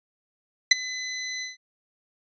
20% pulse tone with ADSR envelope, 2015 Hz, B6, 34 cents sharp, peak -4 dBFS, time 0.71-1.57 s, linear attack 6 ms, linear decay 17 ms, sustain -21 dB, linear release 150 ms, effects resampled to 16000 Hz

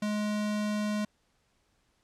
square tone, 210 Hz, G#3, 19 cents sharp, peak -29 dBFS, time 0.02-1.05 s, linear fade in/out 5 ms, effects pink hiss -72 dBFS RMS until 2.03 s + low-pass 9000 Hz 12 dB/octave

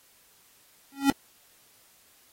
square tone with exponential growth, 276.6 Hz, C#4, 4 cents flat, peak -15 dBFS, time 0.92-1.1 s, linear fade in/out 1 ms, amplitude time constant 38 ms, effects white hiss -60 dBFS RMS until 2.32 s + AAC 48 kbps

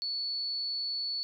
sine tone, 4435 Hz, C#8, in tune, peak -31 dBFS, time 0.02-1.23 s, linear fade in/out 0 ms, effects none

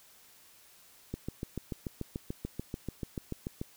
click train, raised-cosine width 3 ms, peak -22 dBFS, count 18, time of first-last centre 1.14-3.615 s, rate 6.87 Hz, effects white hiss -59 dBFS RMS until 3.76 s

